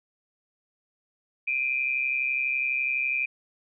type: tone pair together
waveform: sine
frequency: 2379 / 2511 Hz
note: D7 / D#7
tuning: +22 / +15 cents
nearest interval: minor second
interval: 93 cents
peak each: -26 / -28 dBFS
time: 1.47-3.26 s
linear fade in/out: 10 ms
effects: none